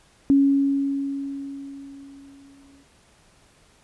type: tone with exponential decay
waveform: sine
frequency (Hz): 277.2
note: C#4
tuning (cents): 0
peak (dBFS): -12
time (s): 0.3-2.83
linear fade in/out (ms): 0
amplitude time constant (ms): 550
effects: pink hiss -57 dBFS RMS until 3.83 s + resampled to 24000 Hz